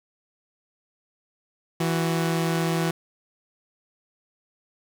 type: tone pair together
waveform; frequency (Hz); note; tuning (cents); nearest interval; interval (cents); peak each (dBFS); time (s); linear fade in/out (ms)
sawtooth; 164.81 / 370; E3 / F#4; 0 / 0; octave + major second; 1400; -19 / -25; 1.8-2.91; 5
effects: none